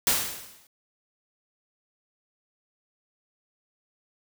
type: noise with exponential decay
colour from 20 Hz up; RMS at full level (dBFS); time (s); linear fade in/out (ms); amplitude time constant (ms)
white; -20; 0.07-0.67; 2; 130
effects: none